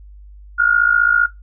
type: tone with amplitude modulation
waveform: sine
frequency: 1423 Hz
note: F6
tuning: 32 cents sharp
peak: -7 dBFS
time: 0.58-1.27 s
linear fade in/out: 20 ms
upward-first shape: sine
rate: 55.3 Hz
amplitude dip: 80%
effects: noise-tail reverb RT60 0.2 s tail -21 dB re dry + added 50 Hz sine -37 dBFS peak until 1.42 s